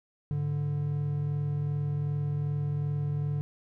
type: tone pair together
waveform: triangle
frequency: 103.83 / 146.43 Hz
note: G#2 / D3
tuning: 0 / -5 cents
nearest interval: tritone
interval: 595 cents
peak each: -33 / -26 dBFS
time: 0.31-3.41 s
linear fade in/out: 0 ms
effects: none